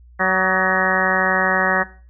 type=harmonic tone with a mistuned harmonic; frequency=187.8 Hz; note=F#3; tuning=26 cents sharp; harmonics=1 / 2 / 3 / 4 / 5 / 6 / 7 / 8 / 9 / 10; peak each=-26 / -28 / -24 / -24 / -27 / -25 / -26 / -25 / -22 / -22 dBFS; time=0.19-1.84 s; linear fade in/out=20 ms; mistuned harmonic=7; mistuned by=-58 cents; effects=noise-tail reverb RT60 0.4 s tail -18 dB re dry + added 60 Hz sine -43 dBFS peak until 2.09 s